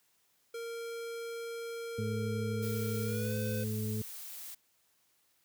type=tone with pitch glide; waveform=square; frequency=463.6 to 508.5 Hz; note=A#4 to C5; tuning=-10 to -50 cents; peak=-39 dBFS; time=0.54-3.64 s; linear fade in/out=5 ms; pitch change=+160 cents; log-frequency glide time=3.04-3.35 s
type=harmonic tone; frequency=107.8 Hz; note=A2; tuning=35 cents flat; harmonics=1 / 2 / 4; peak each=-34 / -37 / -42 dBFS; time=1.98-4.02 s; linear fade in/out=5 ms
type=noise; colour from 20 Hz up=blue; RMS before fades=-45 dBFS; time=2.62-4.55 s; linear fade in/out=10 ms
effects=white hiss -72 dBFS RMS until 5.44 s + high-pass 60 Hz 12 dB/octave